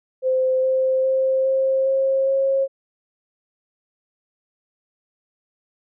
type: tone with pitch steps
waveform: sine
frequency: 518 / 522.5 / 527.1 / 531.6 / 536.3 / 540.9 Hz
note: C5 / C5 / C5 / C5 / C5 / C#5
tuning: -17 / -2 / +13 / +27 / +43 / -43 cents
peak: -16 dBFS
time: 0.22-2.68 s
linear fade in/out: 50 ms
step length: 410 ms
effects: none